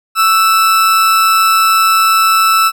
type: tone with amplitude modulation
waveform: 40% pulse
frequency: 1318.5 Hz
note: E6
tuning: in tune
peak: -5 dBFS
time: 0.15-2.72 s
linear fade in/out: 50 ms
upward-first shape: sine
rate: 187 Hz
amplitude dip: 35%
effects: none